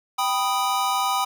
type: chord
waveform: square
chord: G augmented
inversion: none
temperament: equal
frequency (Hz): 784 / 987.8 / 1244.5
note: G5 / B5 / D#6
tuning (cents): 0 / 0 / 0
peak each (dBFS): -26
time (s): 0.18-1.25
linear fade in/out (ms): 10
effects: none